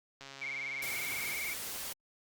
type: click train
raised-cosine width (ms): 0.2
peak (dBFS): -30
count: 155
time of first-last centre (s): 0.21-1.334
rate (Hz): 137
type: tone with vibrato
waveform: sine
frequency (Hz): 2217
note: C#7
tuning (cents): 0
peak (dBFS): -36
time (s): 0.41-1.54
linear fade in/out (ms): 10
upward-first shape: sine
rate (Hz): 20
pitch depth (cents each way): 89
type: noise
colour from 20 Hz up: white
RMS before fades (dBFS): -40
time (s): 0.82-1.93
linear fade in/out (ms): 5
effects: Opus 48 kbps